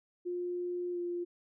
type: tone with pitch glide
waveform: sine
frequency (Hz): 354.5 to 349.6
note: F4 to F4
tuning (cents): +26 to +2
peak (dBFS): -33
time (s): 0.25-1.25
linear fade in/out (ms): 20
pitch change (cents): -24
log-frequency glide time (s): 0.92-0.98
effects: none